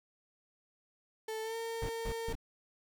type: tone with pitch glide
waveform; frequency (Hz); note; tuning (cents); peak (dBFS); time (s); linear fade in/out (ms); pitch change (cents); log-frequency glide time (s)
35% pulse; 440 to 456.8; A4 to A#4; 0 to -35; -35; 1.28-2.33; 5; +65; 1.42-1.56
type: noise bursts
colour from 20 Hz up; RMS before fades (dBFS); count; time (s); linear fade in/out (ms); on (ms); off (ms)
brown; -38; 3; 1.82-2.353; 2; 71; 160
effects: none